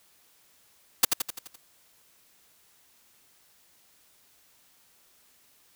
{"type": "noise with echo", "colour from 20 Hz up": "white", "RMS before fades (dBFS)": -17, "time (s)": [1.03, 1.05], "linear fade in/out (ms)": 5, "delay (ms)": 85, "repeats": 6, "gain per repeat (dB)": -5, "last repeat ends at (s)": 1.56, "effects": ["white hiss -62 dBFS RMS until 5.75 s"]}